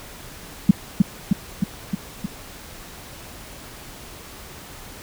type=tone with echo; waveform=sine; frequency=195.1 Hz; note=G3; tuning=8 cents flat; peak=-5 dBFS; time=0.69-0.71 s; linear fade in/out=5 ms; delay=310 ms; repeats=5; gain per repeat=-3 dB; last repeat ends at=2.26 s; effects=pink hiss -40 dBFS RMS until 5.02 s